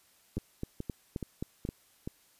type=two click trains; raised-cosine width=3 ms; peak=-21 / -23 dBFS; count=6 / 5; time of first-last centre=0.37-1.689 / 0.38-2.075 s; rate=3.79 / 2.36 Hz; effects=white hiss -65 dBFS RMS until 2.39 s + resampled to 32000 Hz